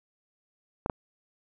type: clicks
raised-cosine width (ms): 1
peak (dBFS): -14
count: 2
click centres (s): 0.861 / 0.898
effects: none